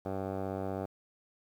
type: tone with low-pass filter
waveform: 10% pulse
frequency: 96.1 Hz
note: G2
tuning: 34 cents flat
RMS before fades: -36 dBFS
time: 0.05-0.86 s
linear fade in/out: 10 ms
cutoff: 850 Hz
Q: 3.1
effects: 10-bit